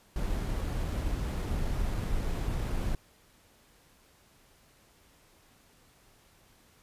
brown noise with sample-and-hold, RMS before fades -31 dBFS, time 0.16-2.95 s, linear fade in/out 2 ms, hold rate 11025 Hz, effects pink hiss -62 dBFS RMS until 6.82 s + resampled to 32000 Hz

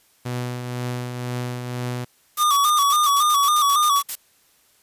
sawtooth tone with tremolo, 123.47 Hz, B2, in tune, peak -20 dBFS, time 0.25-2.05 s, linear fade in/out 10 ms, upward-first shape triangle, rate 2 Hz, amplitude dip 45%
blue noise bursts, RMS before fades -27 dBFS, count 14, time 2.37-4.154 s, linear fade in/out 5 ms, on 68 ms, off 64 ms
square tone with vibrato, 1171 Hz, D6, 5 cents flat, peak -16 dBFS, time 2.37-4.03 s, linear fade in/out 50 ms, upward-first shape square, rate 3.6 Hz, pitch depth 60 cents each way
effects white hiss -59 dBFS RMS until 4.82 s + resampled to 32000 Hz

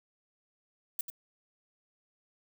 violet noise with echo, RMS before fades -32 dBFS, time 0.99-1.01 s, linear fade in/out 2 ms, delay 91 ms, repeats 1, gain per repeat -9 dB, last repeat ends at 1.101 s, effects none

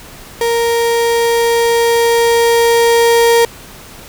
35% pulse tone with level ramp, 466.1 Hz, A#4, in tune, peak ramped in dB -10 to -5 dBFS, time 0.41-3.45 s, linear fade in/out 2 ms, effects pink hiss -35 dBFS RMS until 4.08 s

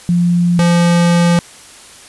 sine / square tone pair in turn, 174.3 / 172.4 Hz, F3 / F3, -3 / -22 cents, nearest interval unison, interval 19 cents, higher first, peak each -9 dBFS, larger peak neither, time 0.09-0.59 / 0.59-1.39 s, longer second, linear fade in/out 0 ms, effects white hiss -38 dBFS RMS until 2.08 s + resampled to 24000 Hz

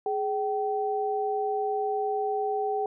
sine tone pair together, 418.6 / 770 Hz, G#4 / G5, +14 / -31 cents, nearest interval major seventh, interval 1055 cents, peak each -28 dBFS, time 0.06-2.86 s, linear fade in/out 2 ms, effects none

